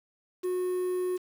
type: tone with quantisation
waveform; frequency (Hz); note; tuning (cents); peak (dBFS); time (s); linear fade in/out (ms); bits
triangle; 364; F#4; -28; -25; 0.43-1.18; 20; 8
effects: none